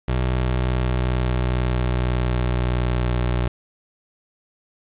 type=tone with pitch glide; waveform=25% pulse; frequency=62.9 to 61 Hz; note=B1 to B1; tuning=+32 to -21 cents; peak=-15 dBFS; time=0.08-3.48 s; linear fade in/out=5 ms; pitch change=-53 cents; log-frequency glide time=0.22-3.26 s; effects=resampled to 8000 Hz + 7-bit